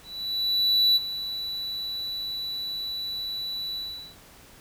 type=tone with ADSR envelope; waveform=triangle; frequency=3951 Hz; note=B7; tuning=in tune; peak=-15 dBFS; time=0.03-4.16 s; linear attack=930 ms; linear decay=26 ms; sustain=-13 dB; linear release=400 ms; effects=pink hiss -51 dBFS RMS until 4.6 s